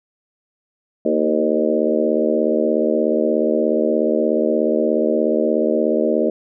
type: harmonic tone with a mistuned harmonic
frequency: 76.8 Hz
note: D#2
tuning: 22 cents flat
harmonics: 3 / 4 / 5 / 6 / 7 / 8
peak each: -22 / -22 / -22 / -22 / -22 / -22 dBFS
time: 1.05-6.3 s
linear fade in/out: 5 ms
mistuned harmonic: 4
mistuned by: +36 cents
effects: none